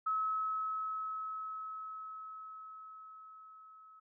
sine tone with level ramp, 1289 Hz, E6, 39 cents flat, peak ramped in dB -30 to -55 dBFS, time 0.06-4 s, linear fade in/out 10 ms, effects none

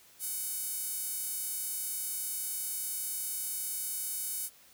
sawtooth tone with high-pass filter, 745 Hz, F#5, 12 cents sharp, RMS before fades -36 dBFS, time 0.19-4.5 s, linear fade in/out 50 ms, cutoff 10000 Hz, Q 1.2, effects white hiss -59 dBFS RMS until 4.73 s

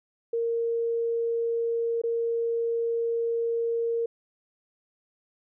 sine tone with dropouts, 463.5 Hz, A#4, 10 cents flat, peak -24 dBFS, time 0.33-4.06 s, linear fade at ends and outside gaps 5 ms, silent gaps 2.017-2.036 s, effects none

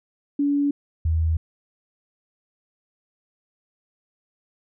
sine tone pair in turn, 285.6 / 80.65 Hz, D4 / E2, -48 / -37 cents, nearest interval octave + minor seventh, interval 2189 cents, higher first, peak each -18 dBFS, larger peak neither, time 0.39-0.71 / 1.05-1.37 s, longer neither, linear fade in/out 5 ms, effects none

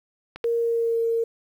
clicks, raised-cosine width 0.3 ms, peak -20 dBFS, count 2, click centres 0.36 / 0.442 s
sine tone with pitch glide, 466.2 to 459.3 Hz, A#4 to A#4, 0 to -26 cents, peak -20 dBFS, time 0.44-1.24 s, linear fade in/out 5 ms, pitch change -26 cents, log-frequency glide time 0.57-0.98 s
effects 9-bit

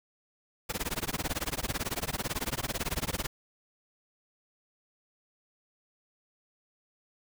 pink noise with tremolo, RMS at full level -30 dBFS, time 0.69-3.27 s, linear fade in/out 10 ms, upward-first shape sine, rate 18 Hz, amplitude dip 100%, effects none

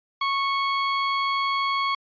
sawtooth tone, 1103 Hz, C#6, 9 cents flat, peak -18 dBFS, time 0.21-1.95 s, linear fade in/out 5 ms, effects resampled to 11025 Hz

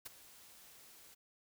white noise with ADSR envelope, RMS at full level -44 dBFS, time 0.05-1.15 s, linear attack 14 ms, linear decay 15 ms, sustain -15 dB, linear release 16 ms, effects none

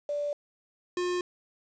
sine / square tone pair in turn, 583 / 357.4 Hz, D5 / F4, -13 / +40 cents, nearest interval minor sixth, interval 847 cents, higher first, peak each -28 dBFS, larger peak neither, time 0.09-0.33 / 0.97-1.21 s, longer neither, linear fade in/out 2 ms, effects resampled to 16000 Hz + 9-bit

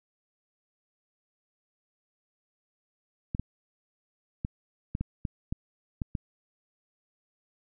clicks, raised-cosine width 5 ms, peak -18 dBFS, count 9, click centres 3.349 / 3.396 / 4.449 / 4.951 / 5.01 / 5.252 / 5.525 / 6.018 / 6.152 s, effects none

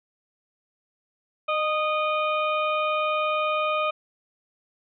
harmonic tone with a mistuned harmonic, 613 Hz, D#5, 26 cents flat, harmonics 1 / 2 / 4 / 5 / 6, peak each -26 / -25 / -30 / -38 / -41 dBFS, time 1.48-3.91 s, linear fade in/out 10 ms, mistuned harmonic 2, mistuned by +22 cents, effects none

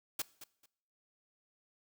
white noise with echo, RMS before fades -35 dBFS, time 0.19-0.22 s, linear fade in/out 5 ms, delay 220 ms, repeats 2, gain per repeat -14 dB, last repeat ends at 0.66 s, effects noise-tail reverb RT60 0.7 s tail -21 dB re dry

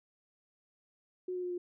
sine tone with pitch steps, 365.5 / 361.7 / 358 / 354.3 Hz, F#4 / F#4 / F4 / F4, -21 / -39 / +43 / +25 cents, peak -34 dBFS, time 1.28-1.58 s, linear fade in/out 5 ms, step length 75 ms, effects none

